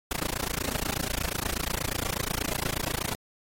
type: noise with amplitude modulation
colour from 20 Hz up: pink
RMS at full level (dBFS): -27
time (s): 0.11-3.15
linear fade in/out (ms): 0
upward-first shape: sine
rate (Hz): 28.3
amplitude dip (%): 100
effects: AAC 48 kbps